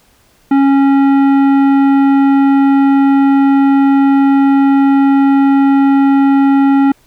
sine tone with tanh clipping, 275.2 Hz, C#4, 12 cents flat, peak -8 dBFS, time 0.51-6.92 s, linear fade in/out 5 ms, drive 13 dB, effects pink hiss -51 dBFS RMS until 7.06 s

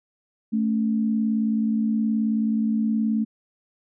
sine tone pair together, 220.1 / 279 Hz, A3 / C#4, +1 / +11 cents, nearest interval major third, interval 410 cents, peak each -20 / -29 dBFS, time 0.52-3.25 s, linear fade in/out 20 ms, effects none

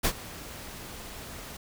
pink noise with ADSR envelope, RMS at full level -23 dBFS, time 0.03-1.57 s, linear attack 23 ms, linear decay 67 ms, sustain -19 dB, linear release 5 ms, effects none

